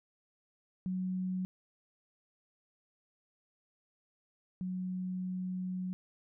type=tone pair in turn; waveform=sine; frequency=185 / 183.95 Hz; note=F#3 / F#3; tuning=0 / -10 cents; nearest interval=unison; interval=10 cents; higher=first; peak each=-32 / -34 dBFS; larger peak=first; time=0.86-1.45 / 4.61-5.93 s; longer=second; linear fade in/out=0 ms; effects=none